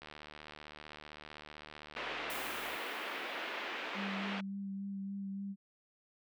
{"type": "click train", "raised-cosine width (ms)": 0.3, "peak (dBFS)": -32, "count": 208, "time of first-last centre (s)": [0.02, 2.758], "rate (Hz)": 75.6}
{"type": "band-pass noise", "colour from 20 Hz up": "white", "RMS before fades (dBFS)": -41, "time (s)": [1.96, 4.41], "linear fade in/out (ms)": 10, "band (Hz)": [270, 2900], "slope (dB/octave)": 24}
{"type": "noise with exponential decay", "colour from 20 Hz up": "blue", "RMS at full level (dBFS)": -44, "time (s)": [2.3, 4.33], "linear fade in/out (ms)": 1, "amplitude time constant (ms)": 440}
{"type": "tone with vibrato", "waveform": "sine", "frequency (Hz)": 196.8, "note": "G3", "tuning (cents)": 7, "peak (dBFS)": -38, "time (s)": [3.94, 5.56], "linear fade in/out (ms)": 50, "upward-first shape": "sine", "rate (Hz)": 3.5, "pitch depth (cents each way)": 17}
{"effects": []}